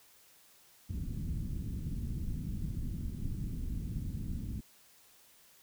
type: low-pass noise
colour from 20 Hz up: pink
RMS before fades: -37 dBFS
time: 0.89-4.61 s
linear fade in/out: 10 ms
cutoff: 230 Hz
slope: 24 dB/octave
effects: white hiss -62 dBFS RMS until 5.62 s